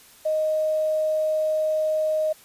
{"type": "tone with quantisation", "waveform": "sine", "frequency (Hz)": 622.3, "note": "D#5", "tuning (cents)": 0, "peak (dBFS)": -20, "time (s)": [0.25, 2.33], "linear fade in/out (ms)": 10, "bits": 8, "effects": ["white hiss -51 dBFS RMS until 2.44 s", "resampled to 32000 Hz"]}